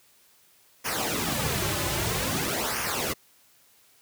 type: noise with flanger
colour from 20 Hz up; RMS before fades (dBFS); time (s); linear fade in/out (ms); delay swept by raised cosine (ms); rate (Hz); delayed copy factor
pink; -28; 0.84-3.14; 20; 0.25 to 4.35; 0.51; -0.7
effects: white hiss -60 dBFS RMS until 4.01 s + high-pass 60 Hz 12 dB/octave